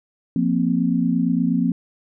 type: chord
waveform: sine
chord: F suspended fourth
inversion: none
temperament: equal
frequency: 174.61 / 233.1 / 261.6 Hz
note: F3 / Bb3 / C4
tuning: 0 / 0 / 0 cents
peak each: -21 dBFS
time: 0.36-1.72 s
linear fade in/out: 2 ms
effects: none